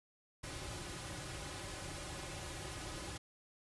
pink noise with comb filter, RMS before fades -45 dBFS, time 0.43-3.18 s, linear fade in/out 10 ms, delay 4.4 ms, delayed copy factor -0.7, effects resampled to 24000 Hz

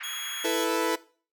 white band-pass noise, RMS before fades -40 dBFS, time 0-0.47 s, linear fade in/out 10 ms, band 1300 to 2300 Hz, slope 24 dB/octave
sawtooth tone, 3322 Hz, G#7, in tune, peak -30 dBFS, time 0.03-0.65 s, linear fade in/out 10 ms
sawtooth chord, E suspended fourth, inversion none, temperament equal, 329.6 / 440 / 493.9 Hz, E4 / A4 / B4, 0 / 0 / 0 cents, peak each -25 dBFS, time 0.44-0.96 s, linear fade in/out 10 ms
effects noise-tail reverb RT60 0.4 s tail -19 dB re dry

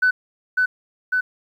sine tone with echo, 1500 Hz, F#6, 23 cents sharp, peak -12 dBFS, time 0.02-0.11 s, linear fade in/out 10 ms, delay 550 ms, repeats 2, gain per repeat -2 dB, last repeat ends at 1.21 s, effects tanh soft clip ceiling -10 dBFS + 9-bit

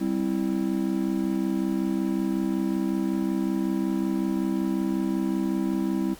triangle chord, C major, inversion second, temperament just, 196.22 / 261.6 / 327 Hz, G3 / C4 / E4, +2 / 0 / -14 cents, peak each -25 / -26 / -25 dBFS, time 0-6.15 s, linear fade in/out 20 ms, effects pink hiss -47 dBFS RMS until 6.19 s + MP3 96 kbps

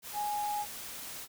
sine tone in noise, 830.6 Hz, G#5, in tune, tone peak -31 dBFS, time 0.13-0.66 s, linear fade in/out 50 ms, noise white, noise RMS -43 dBFS, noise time 0.02-1.28 s, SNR +9 dB, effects none

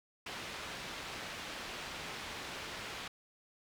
white low-pass noise, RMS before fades -44 dBFS, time 0.26-3.08 s, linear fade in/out 5 ms, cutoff 3300 Hz, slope 12 dB/octave, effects none

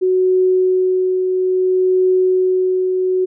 sine tone with tremolo, 370.6 Hz, F#4, 3 cents sharp, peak -10 dBFS, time 0.01-3.26 s, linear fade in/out 20 ms, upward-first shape triangle, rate 0.6 Hz, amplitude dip 40%, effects none

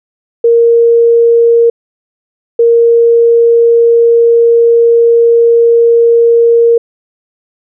sine tone bursts at uneven times, 466.2 Hz, A#4, in tune, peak -3 dBFS, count 2, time 0.44-1.7 / 2.59-6.78 s, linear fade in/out 5 ms, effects none

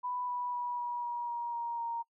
sine tone with pitch steps, 990 / 981.5 / 973 / 964.6 / 956.3 / 948 / 939.8 / 931.7 Hz, B5 / B5 / B5 / B5 / A#5 / A#5 / A#5 / A#5, +4 / -11 / -26 / -41 / +44 / +29 / +14 / -1 cents, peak -33 dBFS, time 0.03-2.03 s, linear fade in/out 20 ms, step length 250 ms, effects noise-tail reverb RT60 0.1 s tail -24 dB re dry

